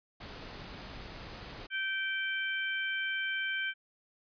pink noise, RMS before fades -45 dBFS, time 0.2-1.67 s, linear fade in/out 10 ms
harmonic tone, 777 Hz, G5, 16 cents flat, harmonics 2 / 3 / 4, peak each -33 / -37 / -39 dBFS, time 1.7-3.74 s, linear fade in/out 50 ms
effects resampled to 11025 Hz

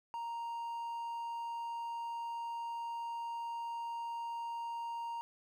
triangle tone, 932.3 Hz, A#5, in tune, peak -36 dBFS, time 0.14-5.21 s, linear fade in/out 0 ms, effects 12-bit

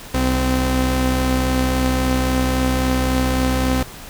sawtooth tone pair together, 63.63 / 258.3 Hz, C2 / C4, -48 / -22 cents, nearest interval 2 octaves, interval 2426 cents, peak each -15 dBFS, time 0.14-3.83 s, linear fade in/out 5 ms, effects pink hiss -37 dBFS RMS until 4.09 s

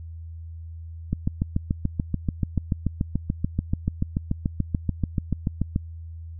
click train, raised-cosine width 5 ms, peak -10 dBFS, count 33, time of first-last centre 1.13-5.761 s, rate 6.91 Hz, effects added 82 Hz sine -35 dBFS peak until 6.39 s

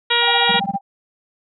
harmonic tone, 474.5 Hz, A#4, 31 cents sharp, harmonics 1 / 2 / 3 / 4 / 5 / 6 / 7 / 8, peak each -25 / -22 / -23 / -22 / -24 / -24 / -20 / -21 dBFS, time 0.1-0.6 s, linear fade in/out 10 ms
sine tone with tremolo, 791 Hz, G5, 15 cents sharp, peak -17 dBFS, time 0.21-0.81 s, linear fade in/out 50 ms, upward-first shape sine, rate 15 Hz, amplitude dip 95%
triangle tone bursts, 192.2 Hz, G3, 34 cents flat, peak -20 dBFS, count 6, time 0.49-0.761 s, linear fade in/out 5 ms, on 26 ms, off 23 ms
effects none

